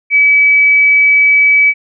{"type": "tone", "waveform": "sine", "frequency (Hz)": 2288, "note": "D7", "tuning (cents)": -46, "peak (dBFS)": -5, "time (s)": [0.1, 1.74], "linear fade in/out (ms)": 50, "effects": []}